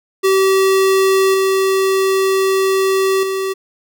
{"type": "tone with level steps", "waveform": "square", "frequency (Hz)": 384.3, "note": "G4", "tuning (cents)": -34, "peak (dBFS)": [-11, -13, -18], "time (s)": [0.23, 3.54], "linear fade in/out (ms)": 20, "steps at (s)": [1.34, 3.23], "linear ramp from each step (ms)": 2, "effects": []}